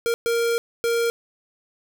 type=tone bursts at uneven times; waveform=square; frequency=466.2 Hz; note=A#4; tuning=in tune; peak=-20 dBFS; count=3; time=0.06-0.14 / 0.26-0.58 / 0.84-1.1 s; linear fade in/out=0 ms; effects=none